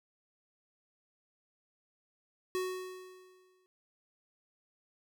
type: tone with exponential decay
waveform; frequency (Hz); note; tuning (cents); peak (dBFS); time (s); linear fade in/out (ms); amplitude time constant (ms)
square; 370; F#4; 0; -31; 2.55-3.66; 0; 240
effects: none